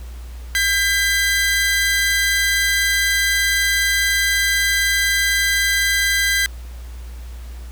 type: tone pair together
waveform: sawtooth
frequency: 1599.2 / 2005 Hz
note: G6 / B6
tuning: +34 / +26 cents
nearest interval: major third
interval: 392 cents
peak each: -15 dBFS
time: 0.55-6.46 s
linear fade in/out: 0 ms
effects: added 60 Hz sine -30 dBFS peak until 7.71 s + pink hiss -46 dBFS RMS until 7.71 s